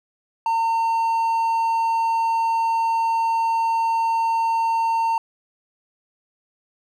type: tone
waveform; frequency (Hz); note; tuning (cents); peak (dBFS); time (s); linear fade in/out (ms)
triangle; 910; A#5; -42; -16; 0.46-5.18; 2
effects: none